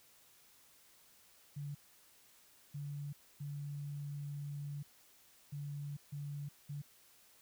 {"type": "tone bursts at uneven times", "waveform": "sine", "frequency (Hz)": 144, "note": "D3", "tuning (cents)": -34, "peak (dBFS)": -40, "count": 6, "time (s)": [[1.56, 1.75], [2.74, 3.13], [3.4, 4.83], [5.52, 5.97], [6.12, 6.49], [6.69, 6.82]], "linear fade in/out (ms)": 10, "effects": ["white hiss -65 dBFS RMS until 7.41 s"]}